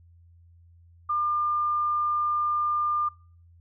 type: tone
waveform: sine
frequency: 1200 Hz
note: D6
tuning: 37 cents sharp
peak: -23 dBFS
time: 1.09-3.09 s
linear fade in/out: 10 ms
effects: noise-tail reverb RT60 0.5 s tail -26 dB re dry + added 85 Hz sine -52 dBFS peak until 3.6 s